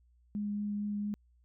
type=tone with vibrato; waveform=sine; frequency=206.4 Hz; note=G#3; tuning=10 cents flat; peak=-32 dBFS; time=0.35-1.14 s; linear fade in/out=0 ms; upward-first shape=triangle; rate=4.4 Hz; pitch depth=10 cents each way; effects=added 60 Hz sine -63 dBFS peak until 1.44 s